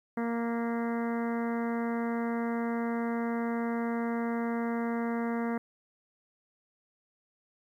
harmonic tone with a mistuned harmonic, 233.1 Hz, A#3, in tune, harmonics 1 / 2 / 3 / 4 / 5 / 6 / 7 / 8 / 9, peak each -30 / -36 / -40 / -42 / -44 / -46 / -47 / -48 / -49 dBFS, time 0.17-5.58 s, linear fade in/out 5 ms, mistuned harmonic 9, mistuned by -35 cents, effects 11-bit

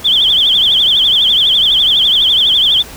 sine tone with vibrato, 3294 Hz, G#7, 15 cents flat, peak -7 dBFS, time 0.04-2.83 s, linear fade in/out 20 ms, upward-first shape triangle, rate 12 Hz, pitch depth 170 cents each way, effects pink hiss -32 dBFS RMS until 2.96 s

